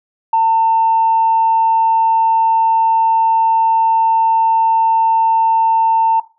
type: tone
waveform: sine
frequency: 900 Hz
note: A5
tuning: 39 cents sharp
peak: -8 dBFS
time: 0.33-6.2 s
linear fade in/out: 5 ms
effects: noise-tail reverb RT60 0.3 s tail -17 dB re dry + tanh soft clip ceiling -4 dBFS